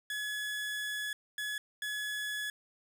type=tone bursts at uneven times; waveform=30% pulse; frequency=1697 Hz; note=G#6; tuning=37 cents sharp; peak=-32 dBFS; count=3; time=0.1-1.13 / 1.38-1.58 / 1.82-2.5 s; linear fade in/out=2 ms; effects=none